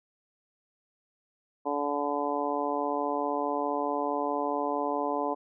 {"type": "harmonic tone", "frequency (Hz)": 144.6, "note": "D3", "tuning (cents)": -27, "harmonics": [2, 3, 4, 5, 6, 7], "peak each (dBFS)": [-34, -34, -34, -34, -34, -34], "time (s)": [1.65, 5.35], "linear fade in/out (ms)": 20, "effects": []}